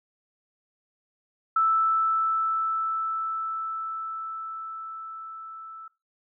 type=tone with level ramp; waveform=sine; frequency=1318.5 Hz; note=E6; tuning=in tune; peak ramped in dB=-18 to -39 dBFS; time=1.56-5.88 s; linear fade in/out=5 ms; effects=noise-tail reverb RT60 0.2 s tail -17 dB re dry